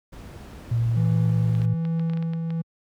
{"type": "noise", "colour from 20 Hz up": "brown", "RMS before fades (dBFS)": -36, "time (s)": [0.12, 1.66], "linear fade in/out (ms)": 10}
{"type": "tone with pitch glide", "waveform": "sine", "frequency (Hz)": [116.6, 114.86], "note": ["A#2", "A#2"], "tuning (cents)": [1, -25], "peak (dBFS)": -19, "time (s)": [0.71, 1.74], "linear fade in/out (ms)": 5, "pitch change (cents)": -26, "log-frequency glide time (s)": [0.83, 1.04]}
{"type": "tone with tremolo", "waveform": "triangle", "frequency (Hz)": 164.81, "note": "E3", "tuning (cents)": 0, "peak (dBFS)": -19, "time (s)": [0.96, 2.62], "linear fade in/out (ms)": 10, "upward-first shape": "triangle", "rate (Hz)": 1.2, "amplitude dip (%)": 40}
{"type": "clicks", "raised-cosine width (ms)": 0.3, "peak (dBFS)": -26, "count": 10, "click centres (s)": [1.551, 1.618, 1.852, 1.996, 2.098, 2.135, 2.173, 2.226, 2.335, 2.505]}
{"effects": ["high-pass 60 Hz 12 dB/octave"]}